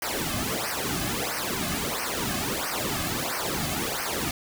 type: noise with flanger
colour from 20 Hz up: pink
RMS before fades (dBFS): -29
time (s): 0.02-4.31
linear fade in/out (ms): 2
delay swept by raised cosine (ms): 0.27 to 2.17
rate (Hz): 1.5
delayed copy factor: -0.95
effects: none